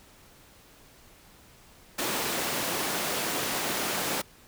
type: high-pass noise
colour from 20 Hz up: pink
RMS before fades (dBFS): -30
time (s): 1.98-4.22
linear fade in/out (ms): 10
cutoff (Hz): 250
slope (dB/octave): 12
effects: pink hiss -55 dBFS RMS until 4.47 s